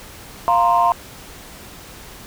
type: chord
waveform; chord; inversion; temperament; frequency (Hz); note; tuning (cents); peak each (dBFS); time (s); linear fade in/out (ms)
sine; F suspended fourth; none; just; 698.5 / 931.3 / 1047.7; F5 / Bb5 / C6; 0 / -2 / +2; -16; 0.48-0.92; 0
effects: tanh soft clip ceiling -5 dBFS + pink hiss -39 dBFS RMS until 2.26 s